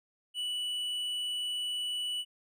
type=tone with tanh clipping; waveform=sine; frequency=2958 Hz; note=F#7; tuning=1 cent flat; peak=-33 dBFS; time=0.34-2.25 s; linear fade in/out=50 ms; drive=7 dB; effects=none